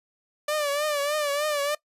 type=tone with vibrato; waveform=sawtooth; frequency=587.3 Hz; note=D5; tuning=in tune; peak=-20 dBFS; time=0.48-1.75 s; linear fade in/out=5 ms; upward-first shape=triangle; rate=3.3 Hz; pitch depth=86 cents each way; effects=noise-tail reverb RT60 0.1 s tail -21 dB re dry + resampled to 32000 Hz